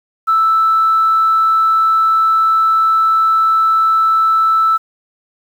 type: tone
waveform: sine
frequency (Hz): 1318.5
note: E6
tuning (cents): 0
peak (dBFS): -8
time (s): 0.27-4.78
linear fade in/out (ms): 20
effects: tanh soft clip ceiling -5 dBFS + 7-bit